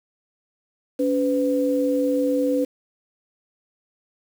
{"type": "tone pair together", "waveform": "sine", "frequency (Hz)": [282.3, 503], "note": ["C#4", "B4"], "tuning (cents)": [32, 32], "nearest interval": "minor seventh", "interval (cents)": 1000, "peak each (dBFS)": -21, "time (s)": [0.99, 2.65], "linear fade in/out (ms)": 10, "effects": ["7-bit"]}